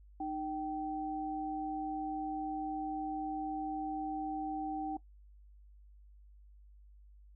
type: tone pair together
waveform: sine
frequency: 307.3 / 774 Hz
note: D#4 / G5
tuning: -21 / -22 cents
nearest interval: octave + major third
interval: 1599 cents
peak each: -38 / -37 dBFS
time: 0.2-4.97 s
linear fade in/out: 5 ms
effects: noise-tail reverb RT60 0.1 s tail -18 dB re dry + added 50 Hz sine -55 dBFS peak until 7.35 s